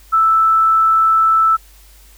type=tone; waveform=sine; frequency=1318.5 Hz; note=E6; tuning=in tune; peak=-9 dBFS; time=0.12-1.57 s; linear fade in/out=20 ms; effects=added 50 Hz sine -43 dBFS peak until 2.17 s + white hiss -48 dBFS RMS until 2.17 s